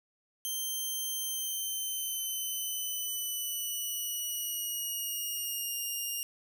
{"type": "tone with pitch glide", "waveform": "5% pulse", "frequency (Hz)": [3136, 2826], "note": ["G7", "F7"], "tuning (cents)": [0, 20], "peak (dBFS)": -25, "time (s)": [0.45, 6.23], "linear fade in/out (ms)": 0, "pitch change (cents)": -180, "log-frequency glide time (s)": [1.13, 5.79], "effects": []}